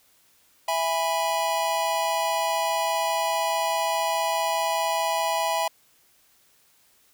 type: chord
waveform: square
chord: E major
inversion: none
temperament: just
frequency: 659.3 / 824.1 / 988.9 Hz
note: E5 / G#5 / B5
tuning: 0 / -14 / +2 cents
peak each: -28 dBFS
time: 0.68-5.68 s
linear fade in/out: 5 ms
effects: white hiss -61 dBFS RMS until 7.13 s